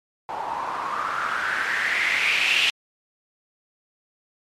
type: noise with low-pass filter sweep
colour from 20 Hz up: blue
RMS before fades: -24 dBFS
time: 0.29-2.7 s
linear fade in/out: 0 ms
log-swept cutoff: 810 to 2900 Hz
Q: 5.1
effects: MP3 64 kbps